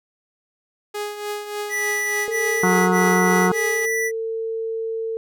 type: tone with tremolo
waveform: sawtooth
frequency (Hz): 415.3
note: G#4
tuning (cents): 0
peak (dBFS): -20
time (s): 0.94-3.86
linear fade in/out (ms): 10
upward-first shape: triangle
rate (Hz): 3.4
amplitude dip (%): 65
type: tone bursts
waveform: square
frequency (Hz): 1970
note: B6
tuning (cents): -5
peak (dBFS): -22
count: 4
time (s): 1.69-4.116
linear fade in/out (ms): 50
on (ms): 590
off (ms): 22
type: tone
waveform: sine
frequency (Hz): 450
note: A4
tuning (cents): +39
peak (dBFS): -23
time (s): 2.28-5.17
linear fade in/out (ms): 0
type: harmonic tone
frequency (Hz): 182.9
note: F#3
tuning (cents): -20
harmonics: 1 / 2 / 4 / 5 / 6 / 7 / 8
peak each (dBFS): -19 / -22 / -25 / -26 / -27 / -27 / -28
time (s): 2.63-3.52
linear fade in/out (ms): 5
effects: none